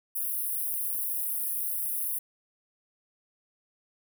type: high-pass noise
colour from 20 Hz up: white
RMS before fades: -31 dBFS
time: 0.15-2.19 s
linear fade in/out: 10 ms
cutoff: 9600 Hz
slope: 96 dB/octave
effects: none